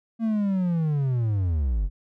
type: linear sweep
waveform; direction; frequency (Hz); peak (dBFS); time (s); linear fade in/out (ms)
triangle; down; 230 to 41.2; -19; 0.19-1.9; 50
effects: none